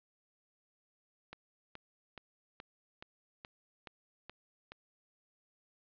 click train, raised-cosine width 0.3 ms, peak -30 dBFS, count 9, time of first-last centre 1.33-4.72 s, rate 2.36 Hz, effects resampled to 11025 Hz + 11-bit

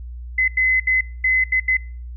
sine tone bursts at uneven times, 2037 Hz, C7, 47 cents flat, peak -14 dBFS, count 6, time 0.38-0.48 / 0.57-0.8 / 0.87-1.01 / 1.24-1.44 / 1.52-1.6 / 1.68-1.77 s, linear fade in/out 5 ms, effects noise-tail reverb RT60 0.4 s tail -22 dB re dry + added 60 Hz sine -30 dBFS peak until 2.16 s

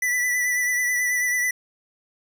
square tone with vibrato, 1975.5 Hz, B6, in tune, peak -21 dBFS, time 0.02-1.51 s, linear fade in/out 5 ms, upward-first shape triangle, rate 9.2 Hz, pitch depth 33 cents each way, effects none

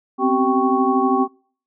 sine tone cluster, 254.2 / 266.8 / 384.4 / 782 / 1109 Hz, C4 / C4 / G4 / G5 / C#6, -50 / +34 / -34 / -4 / 0 cents, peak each -21 dBFS, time 0.18-1.28 s, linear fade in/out 50 ms, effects noise-tail reverb RT60 0.5 s tail -26 dB re dry

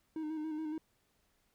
triangle tone with vibrato, 311.1 Hz, D#4, in tune, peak -34 dBFS, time 0.16-0.78 s, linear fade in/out 2 ms, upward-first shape square, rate 7.1 Hz, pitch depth 33 cents each way, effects pink hiss -75 dBFS RMS until 1.54 s

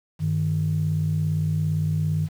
sine tone pair together, 98 / 155.57 Hz, G2 / D#3, 0 / 0 cents, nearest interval minor sixth, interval 800 cents, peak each -25 / -21 dBFS, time 0.19-2.29 s, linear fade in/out 50 ms, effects tanh soft clip ceiling -14 dBFS + 8-bit

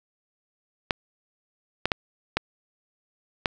clicks, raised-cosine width 0.3 ms, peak -6 dBFS, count 5, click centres 0.908 / 1.856 / 1.918 / 2.37 / 3.458 s, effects none

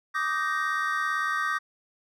triangle chord, Eb major seventh, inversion third, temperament just, 1166.7 / 1244.5 / 1555.6 / 1866.8 Hz, D6 / Eb6 / G6 / Bb6, -12 / 0 / -14 / +2 cents, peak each -29 dBFS, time 0.14-1.59 s, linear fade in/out 20 ms, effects none

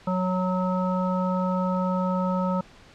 harmonic tone, 184.2 Hz, F#3, 7 cents flat, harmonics 1 / 3 / 5 / 7, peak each -24 / -29 / -31 / -32 dBFS, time 0.07-2.61 s, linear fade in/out 5 ms, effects pink hiss -51 dBFS RMS until 2.94 s + low-pass 5000 Hz 12 dB/octave

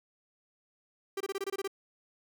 45% pulse tone bursts, 392 Hz, G4, in tune, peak -32 dBFS, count 9, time 1.17-1.677 s, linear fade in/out 5 ms, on 35 ms, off 24 ms, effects none

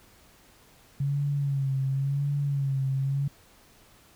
sine tone with vibrato, 138.59 Hz, C#3, in tune, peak -24 dBFS, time 1-3.28 s, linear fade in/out 5 ms, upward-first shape sine, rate 0.93 Hz, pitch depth 56 cents each way, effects pink hiss -57 dBFS RMS until 4.15 s

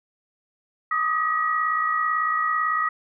sine tone cluster, 1200 / 1258 / 1917 Hz, D6 / D#6 / A#6, +37 / +19 / +48 cents, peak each -30 / -22 / -26 dBFS, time 0.91-2.89 s, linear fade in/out 5 ms, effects none

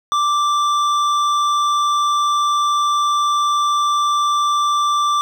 sine tone with hard clipping, 1174.7 Hz, D6, in tune, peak -16 dBFS, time 0.12-5.21 s, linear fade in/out 0 ms, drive 10 dB, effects none

